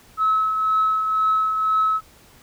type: tone with tremolo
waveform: sine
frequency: 1292 Hz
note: E6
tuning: 35 cents flat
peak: -14 dBFS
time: 0.17-2.01 s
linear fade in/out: 50 ms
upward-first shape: triangle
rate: 2 Hz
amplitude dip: 50%
effects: tanh soft clip ceiling -11 dBFS + pink hiss -51 dBFS RMS until 2.42 s